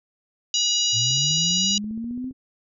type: harmonic tone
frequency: 966 Hz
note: B5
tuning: 39 cents flat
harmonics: 3 / 4 / 5 / 6 / 7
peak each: -24 / -25 / -26 / -27 / -27 dBFS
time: 0.54-1.78 s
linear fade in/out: 2 ms
type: linear sweep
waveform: sine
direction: up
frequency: 110 to 264.1 Hz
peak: -27 dBFS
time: 0.92-2.33 s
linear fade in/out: 50 ms
type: click train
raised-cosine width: 3 ms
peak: -31 dBFS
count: 19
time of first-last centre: 1.11-2.31 s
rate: 15 Hz
effects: none